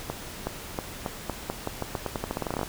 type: accelerating click train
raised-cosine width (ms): 1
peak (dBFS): -14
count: 22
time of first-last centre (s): 0.1-2.632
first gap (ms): 370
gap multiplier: 0.86
effects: pink hiss -40 dBFS RMS until 2.68 s